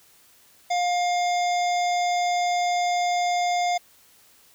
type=harmonic tone; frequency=708 Hz; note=F5; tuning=23 cents sharp; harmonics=1 / 3 / 5 / 7 / 9 / 10; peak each=-21 / -31 / -35 / -38 / -40 / -41 dBFS; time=0.7-3.78 s; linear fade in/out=10 ms; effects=white hiss -56 dBFS RMS until 4.54 s